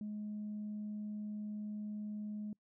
sine tone, 210.3 Hz, G#3, 22 cents sharp, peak -38 dBFS, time 0.01-2.53 s, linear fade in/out 2 ms, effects noise-tail reverb RT60 0.1 s tail -26 dB re dry + tanh soft clip ceiling -36 dBFS

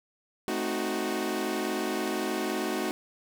sawtooth chord, A diminished seventh, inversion none, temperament equal with one note detuned, 218 / 261.6 / 311.1 / 370 Hz, A3 / C4 / Eb4 / Gb4, -16 / 0 / 0 / 0 cents, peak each -31 / -32 / -30 / -28 dBFS, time 0.48-2.91 s, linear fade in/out 0 ms, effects none

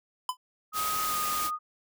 square tone with exponential decay, 1010 Hz, B5, 39 cents sharp, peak -24 dBFS, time 0.29-0.37 s, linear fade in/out 2 ms, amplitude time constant 16 ms
sine tone with pitch glide, 1257 to 1234 Hz, D#6 to D#6, +17 to -15 cents, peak -29 dBFS, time 0.72-1.59 s, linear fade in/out 50 ms, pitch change -32 cents, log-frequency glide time 1.06-1.14 s
white noise, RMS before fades -33 dBFS, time 0.73-1.51 s, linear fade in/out 50 ms
effects none

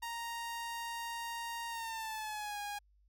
sawtooth tone with pitch glide, 932 to 820.8 Hz, A#5 to G#5, -1 to -21 cents, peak -35 dBFS, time 0.02-2.79 s, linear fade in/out 10 ms, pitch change -220 cents, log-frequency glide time 1.69-2.59 s, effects added 50 Hz sine -65 dBFS peak until 3.08 s

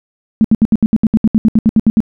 sine tone bursts, 220 Hz, A3, in tune, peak -5 dBFS, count 16, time 0.41-2.004 s, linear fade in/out 0 ms, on 34 ms, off 70 ms, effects none

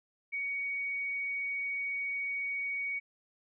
sine tone, 2243 Hz, C#7, 20 cents sharp, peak -32 dBFS, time 0.32-3 s, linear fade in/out 20 ms, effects none

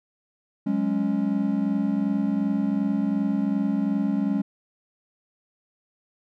triangle chord, F# suspended second, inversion none, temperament equal, 185 / 207.7 / 277.2 Hz, F#3 / G#3 / C#4, 0 / 0 / 0 cents, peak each -27 / -22 / -24 dBFS, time 0.66-4.42 s, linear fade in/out 10 ms, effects none

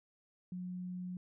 sine tone, 181 Hz, F#3, 38 cents flat, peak -39 dBFS, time 0.52-1.17 s, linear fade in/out 2 ms, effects none

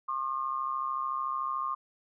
sine tone pair together, 1071.4 / 1205 Hz, C6 / D6, +41 / +44 cents, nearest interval major second, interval 203 cents, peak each -32 / -33 dBFS, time 0.08-1.75 s, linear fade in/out 10 ms, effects none

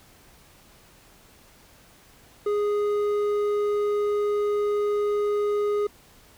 sine tone with hard clipping, 413.8 Hz, G#4, 6 cents flat, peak -23 dBFS, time 2.46-5.87 s, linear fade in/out 5 ms, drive 6 dB, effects pink hiss -54 dBFS RMS until 6.37 s

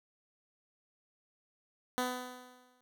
10% pulse tone with exponential decay, 250.6 Hz, B3, 25 cents sharp, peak -21 dBFS, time 1.98-2.81 s, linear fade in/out 0 ms, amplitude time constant 180 ms, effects none

